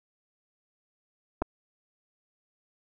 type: clicks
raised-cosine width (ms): 1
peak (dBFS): -15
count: 2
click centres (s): 1.419 / 1.422
effects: none